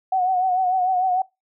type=tone with vibrato; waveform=sine; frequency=740 Hz; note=F#5; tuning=in tune; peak=-17 dBFS; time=0.12-1.22 s; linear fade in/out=5 ms; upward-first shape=triangle; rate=6.7 Hz; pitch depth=61 cents each way; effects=noise-tail reverb RT60 0.2 s tail -21 dB re dry